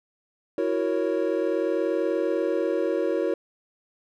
triangle chord, F# dominant seventh, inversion third, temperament equal, 329.6 / 370 / 466.2 / 554.4 Hz, E4 / F#4 / A#4 / C#5, 0 / 0 / 0 / 0 cents, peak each -26 dBFS, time 0.58-3.34 s, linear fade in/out 2 ms, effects none

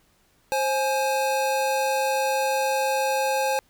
square tone pair together, 529.2 / 840 Hz, C5 / G#5, +20 / +19 cents, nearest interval minor sixth, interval 799 cents, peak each -25 dBFS, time 0.52-3.59 s, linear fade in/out 0 ms, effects pink hiss -63 dBFS RMS until 3.69 s

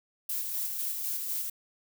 violet noise with tremolo, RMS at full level -32 dBFS, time 0.29-1.5 s, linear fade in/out 5 ms, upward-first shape square, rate 4 Hz, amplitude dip 30%, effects none

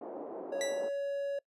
white band-pass noise, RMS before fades -42 dBFS, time 0.01-0.89 s, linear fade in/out 5 ms, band 300 to 640 Hz, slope 24 dB/octave
triangle tone with pitch glide, 554.4 to 561.2 Hz, C#5 to C#5, 0 to +21 cents, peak -30 dBFS, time 0.52-1.39 s, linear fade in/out 5 ms, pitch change +21 cents, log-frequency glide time 0.68-0.8 s
15% pulse tone with exponential decay, 1969 Hz, B6, 6 cents flat, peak -27 dBFS, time 0.61-0.97 s, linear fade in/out 1 ms, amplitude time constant 77 ms
effects noise-tail reverb RT60 0.1 s tail -23 dB re dry + resampled to 32000 Hz

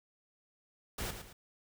pink noise with echo, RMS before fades -38 dBFS, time 0.98-1.11 s, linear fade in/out 5 ms, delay 110 ms, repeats 2, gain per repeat -8 dB, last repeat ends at 1.33 s, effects none

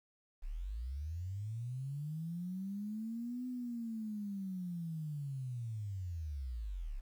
sine linear two-way sweep, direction up then down, 30.16 to 253.4 to 30.16 Hz, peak -38 dBFS, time 0.42-7.01 s, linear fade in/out 20 ms, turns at 3.47 s, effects 11-bit

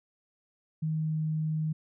sine tone with pitch glide, 157.2 to 156.2 Hz, D#3 to D#3, +18 to +7 cents, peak -27 dBFS, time 0.82-1.73 s, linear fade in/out 10 ms, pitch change -11 cents, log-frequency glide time 0.93-1.19 s, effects none

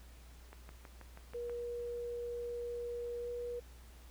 click train, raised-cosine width 0.5 ms, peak -36 dBFS, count 7, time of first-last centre 0.53-1.496 s, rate 6.21 Hz
sine tone with pitch glide, 478.1 to 482 Hz, A#4 to B4, +44 to -42 cents, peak -38 dBFS, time 1.34-3.6 s, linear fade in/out 10 ms, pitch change +14 cents, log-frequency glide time 3.2-3.29 s
effects added 60 Hz sine -53 dBFS peak until 4.1 s + pink hiss -62 dBFS RMS until 4.1 s

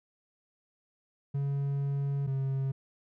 triangle tone pair in turn, 140 / 134.96 Hz, C#3 / C#3, +18 / -46 cents, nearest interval minor second, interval 64 cents, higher first, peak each -26 dBFS, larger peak neither, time 1.34-2.27 / 2.27-2.72 s, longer first, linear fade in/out 10 ms, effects none

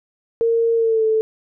sine tone with pitch glide, 460 to 439.5 Hz, A#4 to A4, -23 to -2 cents, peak -14 dBFS, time 0.41-1.21 s, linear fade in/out 0 ms, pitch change -79 cents, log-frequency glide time 0.75-1.05 s, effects none

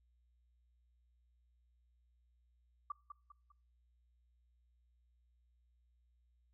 sine tone with echo, 1163 Hz, D6, 17 cents flat, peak -37 dBFS, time 2.9-2.92 s, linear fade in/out 5 ms, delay 200 ms, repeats 3, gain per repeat -8 dB, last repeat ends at 3.52 s, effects noise-tail reverb RT60 0.6 s tail -26 dB re dry + added 60 Hz sine -70 dBFS peak until 6.53 s

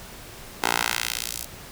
10% pulse tone with high-pass filter sweep, 58.27 Hz, A#1, in tune, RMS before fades -27 dBFS, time 0.62-1.46 s, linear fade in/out 20 ms, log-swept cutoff 640 to 7700 Hz, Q 0.75, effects pink hiss -42 dBFS RMS until 1.71 s

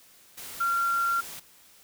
sine tone in noise, 1377 Hz, F6, 25 cents flat, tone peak -23 dBFS, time 0.6-1.21 s, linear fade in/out 10 ms, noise white, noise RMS -41 dBFS, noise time 0.37-1.4 s, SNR +15 dB, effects white hiss -56 dBFS RMS until 1.83 s

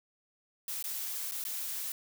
blue noise with dropouts, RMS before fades -37 dBFS, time 0.68-1.92 s, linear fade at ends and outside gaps 1 ms, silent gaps 0.826-0.841 / 1.312-1.32 / 1.44-1.45 s, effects none

